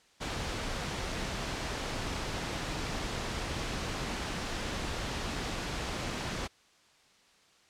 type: noise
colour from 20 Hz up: pink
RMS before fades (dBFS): -35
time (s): 0.2-6.48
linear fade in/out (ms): 20
effects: white hiss -63 dBFS RMS until 7.69 s + low-pass 6000 Hz 12 dB/octave